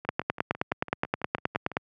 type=two click trains; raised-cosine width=0.5 ms; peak=-9 / -23 dBFS; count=17 / 11; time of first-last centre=0.09-1.769 / 0.05-1.717 s; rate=9.53 / 6 Hz; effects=high-pass 100 Hz 12 dB/octave